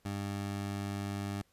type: tone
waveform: 20% pulse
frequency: 100 Hz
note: G2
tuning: 35 cents sharp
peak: -30 dBFS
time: 0.05-1.42 s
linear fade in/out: 5 ms
effects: pink hiss -71 dBFS RMS until 1.52 s + resampled to 32000 Hz